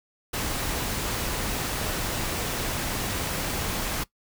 pink noise, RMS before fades -29 dBFS, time 0.33-4.04 s, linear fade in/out 10 ms, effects noise-tail reverb RT60 0.1 s tail -19 dB re dry

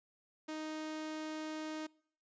sawtooth tone, 311.1 Hz, D#4, in tune, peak -36 dBFS, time 0.48-1.87 s, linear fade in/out 10 ms, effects noise-tail reverb RT60 0.6 s tail -25 dB re dry + resampled to 16000 Hz

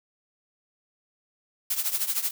blue noise with tremolo, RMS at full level -24 dBFS, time 1.7-2.31 s, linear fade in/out 5 ms, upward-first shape triangle, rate 13 Hz, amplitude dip 85%, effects none

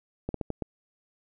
slowing click train, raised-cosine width 2 ms, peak -17 dBFS, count 5, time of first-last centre 0.29-0.623 s, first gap 53 ms, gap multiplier 1.31, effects none

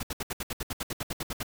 pink noise bursts, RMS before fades -33 dBFS, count 15, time 0-1.431 s, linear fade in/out 5 ms, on 31 ms, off 69 ms, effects none

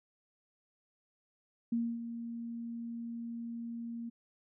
sine tone with ADSR envelope, 233.1 Hz, A#3, in tune, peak -28 dBFS, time 1.72-4.1 s, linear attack 6 ms, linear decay 260 ms, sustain -10 dB, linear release 15 ms, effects none

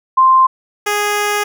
sine / 10% pulse tone pair in turn, 1046.5 / 414.2 Hz, C6 / G#4, 0 / -5 cents, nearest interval octave + major third, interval 1605 cents, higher first, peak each -6 dBFS, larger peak neither, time 0.17-0.47 / 0.86-1.44 s, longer second, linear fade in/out 10 ms, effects none

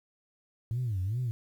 sine tone with vibrato, 107.8 Hz, A2, 35 cents flat, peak -27 dBFS, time 0.71-1.31 s, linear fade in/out 0 ms, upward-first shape sine, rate 2.5 Hz, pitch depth 290 cents each way, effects tanh soft clip ceiling -25 dBFS + 10-bit

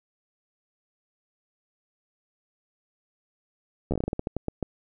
slowing click train, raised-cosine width 2 ms, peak -14 dBFS, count 14, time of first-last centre 3.91-4.627 s, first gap 12 ms, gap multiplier 1.23, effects none

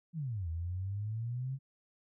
sine exponential two-way sweep, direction down then up, 174.7 to 80.3 to 137.5 Hz, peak -34 dBFS, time 0.13-1.59 s, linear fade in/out 50 ms, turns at 0.49 s, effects none

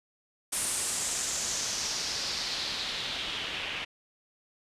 white noise with low-pass filter sweep, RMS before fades -33 dBFS, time 0.52-3.85 s, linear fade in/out 10 ms, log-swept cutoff 9600 to 2700 Hz, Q 2.9, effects resampled to 32000 Hz

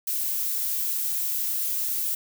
violet noise, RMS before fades -27 dBFS, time 0.07-2.15 s, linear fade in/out 5 ms, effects none

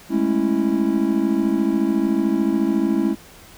triangle chord, A major seventh, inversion third, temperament just, 206.2 / 220 / 275 / 330 Hz, G#3 / A3 / C#4 / E4, -12 / 0 / -14 / +2 cents, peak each -21 / -22 / -20 / -19 dBFS, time 0.09-3.16 s, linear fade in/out 50 ms, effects pink hiss -45 dBFS RMS until 3.57 s

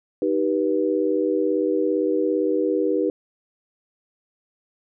sine chord, Eb augmented, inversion none, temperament just, 311.1 / 388.9 / 486.1 Hz, Eb4 / G4 / B4, 0 / -14 / -28 cents, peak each -23 dBFS, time 0.22-3.1 s, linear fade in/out 2 ms, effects none

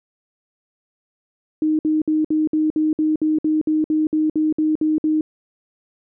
sine tone bursts, 310 Hz, D#4, 6 cents flat, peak -15 dBFS, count 16, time 1.62-5.21 s, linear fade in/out 2 ms, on 170 ms, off 58 ms, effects none

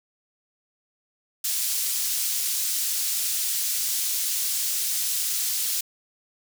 pink high-pass noise, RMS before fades -26 dBFS, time 1.44-5.81 s, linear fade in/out 5 ms, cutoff 5600 Hz, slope 12 dB/octave, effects none

